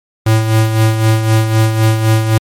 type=tone with tremolo; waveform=square; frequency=110.6 Hz; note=A2; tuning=9 cents sharp; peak=-7 dBFS; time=0.26-2.38 s; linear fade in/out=5 ms; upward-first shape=sine; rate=3.9 Hz; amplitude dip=55%; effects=MP3 64 kbps